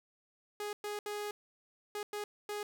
sawtooth tone bursts at uneven times, 415.3 Hz, G#4, in tune, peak -33 dBFS, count 6, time 0.6-0.73 / 0.84-0.99 / 1.06-1.31 / 1.95-2.03 / 2.13-2.24 / 2.49-2.63 s, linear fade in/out 2 ms, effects none

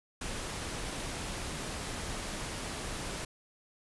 pink noise, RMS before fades -38 dBFS, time 0.21-3.25 s, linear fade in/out 5 ms, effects resampled to 24000 Hz

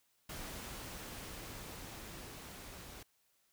pink noise with level ramp, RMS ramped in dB -45 to -51 dBFS, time 0.29-3.03 s, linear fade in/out 5 ms, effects white hiss -75 dBFS RMS until 3.52 s

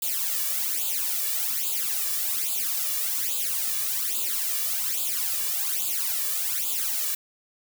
blue noise with flanger, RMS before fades -27 dBFS, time 0.02-7.15 s, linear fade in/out 5 ms, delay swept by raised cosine 0.26 to 1.76 ms, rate 1.2 Hz, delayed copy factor +1, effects none

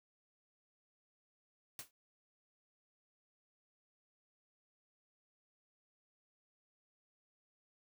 white noise with exponential decay, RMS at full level -42 dBFS, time 1.79-1.91 s, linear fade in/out 1 ms, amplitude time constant 25 ms, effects none

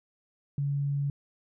sine tone, 141.6 Hz, C#3, 37 cents sharp, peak -26 dBFS, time 0.58-1.1 s, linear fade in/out 2 ms, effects none

